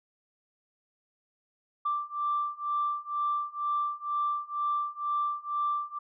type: beating tone pair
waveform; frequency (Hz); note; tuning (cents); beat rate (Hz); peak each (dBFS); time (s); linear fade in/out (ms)
sine; 1174.7 / 1176.8; D6 / D6; 0 / +3; 2.1; -31 / -30; 1.85-5.99; 10
effects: tanh soft clip ceiling -20 dBFS